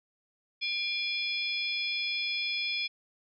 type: harmonic tone with a mistuned harmonic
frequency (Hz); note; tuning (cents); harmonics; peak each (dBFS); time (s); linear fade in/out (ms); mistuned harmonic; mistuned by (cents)
844; G#5; +28; 3 / 4 / 5 / 6; -32 / -35 / -42 / -36; 0.61-2.88; 20; 3; -100
effects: none